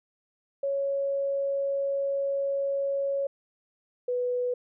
sine tone pair in turn, 554.4 / 493.9 Hz, C#5 / B4, 0 / 0 cents, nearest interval major second, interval 200 cents, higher first, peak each -25 dBFS, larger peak neither, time 0.63-3.27 / 4.08-4.54 s, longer first, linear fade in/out 5 ms, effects none

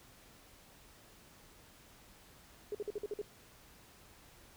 sine tone bursts, 415.3 Hz, G#4, in tune, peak -35 dBFS, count 7, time 2.72-3.216 s, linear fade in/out 2 ms, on 28 ms, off 50 ms, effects pink hiss -60 dBFS RMS until 4.56 s

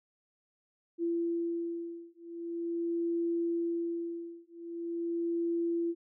sine beating tone pair, 338.3 / 338.73 Hz, E4 / E4, +45 / +47 cents, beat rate 0.43 Hz, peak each -34 / -34 dBFS, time 0.98-5.95 s, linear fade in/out 50 ms, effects none

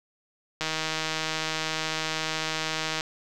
click train, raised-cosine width 0.2 ms, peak -11 dBFS, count 380, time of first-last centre 0.61-3.009 s, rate 158 Hz, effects none

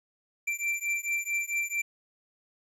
square beating tone pair, 2349 / 2353.5 Hz, D7 / D7, 0 / +3 cents, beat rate 4.5 Hz, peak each -32 / -32 dBFS, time 0.47-1.82 s, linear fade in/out 10 ms, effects low-pass 11000 Hz 12 dB/octave + 11-bit

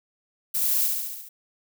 violet noise with echo, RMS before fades -25 dBFS, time 0.54-0.87 s, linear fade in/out 10 ms, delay 70 ms, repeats 6, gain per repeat -3 dB, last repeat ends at 1.29 s, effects none

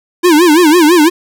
square tone with vibrato, 327.2 Hz, E4, 13 cents flat, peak -5 dBFS, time 0.23-1.1 s, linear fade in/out 20 ms, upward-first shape sine, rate 6 Hz, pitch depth 180 cents each way, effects none

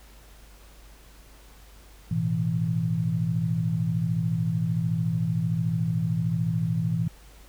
sine chord, A suspended second, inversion none, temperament equal, 110 / 123.47 / 164.81 Hz, A2 / B2 / E3, 0 / 0 / 0 cents, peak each -29 / -29 / -25 dBFS, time 2.11-7.08 s, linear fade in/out 5 ms, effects added 50 Hz sine -49 dBFS peak until 7.48 s + pink hiss -54 dBFS RMS until 7.48 s

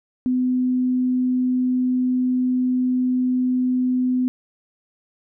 sine tone, 252.8 Hz, B3, 41 cents sharp, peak -17 dBFS, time 0.26-4.28 s, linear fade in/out 0 ms, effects none

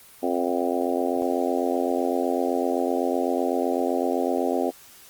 harmonic tone with a mistuned harmonic, 87.9 Hz, F2, 12 cents sharp, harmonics 3 / 4 / 5 / 6 / 7 / 8 / 9, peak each -27 / -28 / -29 / -30 / -30 / -31 / -32 dBFS, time 0.22-4.71 s, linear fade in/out 20 ms, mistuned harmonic 9, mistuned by -18 cents, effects white hiss -49 dBFS RMS until 5.09 s + Opus 24 kbps

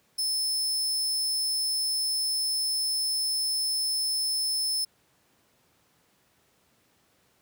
sawtooth tone, 5250 Hz, E8, 8 cents flat, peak -23 dBFS, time 0.18-4.85 s, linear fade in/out 10 ms, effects pink hiss -66 dBFS RMS until 7.41 s + high-pass 100 Hz 12 dB/octave

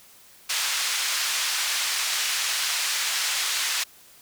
white band-pass noise, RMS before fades -26 dBFS, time 0.49-3.84 s, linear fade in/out 10 ms, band 1300 to 6400 Hz, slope 12 dB/octave, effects white hiss -52 dBFS RMS until 4.21 s

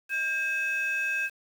sine tone pair together, 1599.5 / 2571 Hz, G6 / E7, +34 / -44 cents, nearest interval minor sixth, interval 822 cents, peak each -27 dBFS, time 0.09-1.3 s, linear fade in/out 50 ms, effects tanh soft clip ceiling -22 dBFS + 8-bit

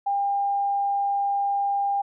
sine tone, 801 Hz, G5, 37 cents sharp, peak -21 dBFS, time 0.06-2.02 s, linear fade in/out 10 ms, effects none

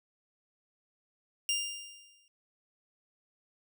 20% pulse tone with exponential decay, 2800 Hz, F7, 4 cents sharp, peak -22 dBFS, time 1.49-2.28 s, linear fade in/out 1 ms, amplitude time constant 170 ms, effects none

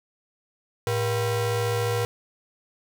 40% pulse ring-modulated tone, 293.7 Hz, D4, in tune, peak -19 dBFS, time 0.87-2.05 s, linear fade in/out 0 ms, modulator 184 Hz, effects none

